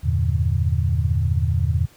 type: chord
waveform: sine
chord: E half-diminished seventh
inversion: none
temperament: equal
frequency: 82.41 / 98 / 116.54 / 146.83 Hz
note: E2 / G2 / Bb2 / D3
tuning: 0 / 0 / 0 / 0 cents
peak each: -20 / -24 / -23 / -26 dBFS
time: 0.03-1.87 s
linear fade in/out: 20 ms
effects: pink hiss -52 dBFS RMS until 1.96 s